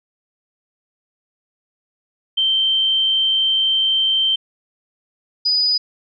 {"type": "tone pair in turn", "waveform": "sine", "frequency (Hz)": [3124, 4959], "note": ["G7", "D#8"], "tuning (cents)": [-7, -7], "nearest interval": "minor sixth", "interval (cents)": 800, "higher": "second", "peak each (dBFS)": -14, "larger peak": "neither", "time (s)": [[2.37, 4.36], [5.45, 5.78]], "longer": "first", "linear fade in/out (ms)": 10, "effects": []}